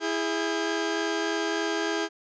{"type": "tone cluster", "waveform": "sawtooth", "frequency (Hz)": [330.1, 413.5, 1603], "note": ["E4", "G#4", "G6"], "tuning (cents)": [2, -8, 38], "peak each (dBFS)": [-25, -26, -29], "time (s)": [0, 2.09], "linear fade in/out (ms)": 50, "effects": ["resampled to 16000 Hz"]}